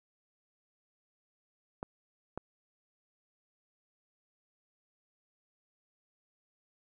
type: clicks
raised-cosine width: 1 ms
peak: -23 dBFS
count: 2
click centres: 1.829 / 2.376 s
effects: none